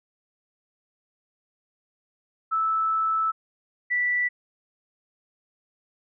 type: tone pair in turn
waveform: sine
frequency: 1312 / 1965.8 Hz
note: E6 / B6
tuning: -9 / -9 cents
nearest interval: perfect fifth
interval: 700 cents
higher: second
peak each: -21 dBFS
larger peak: neither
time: 2.51-3.32 / 3.9-4.29 s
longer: first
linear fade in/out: 20 ms
effects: none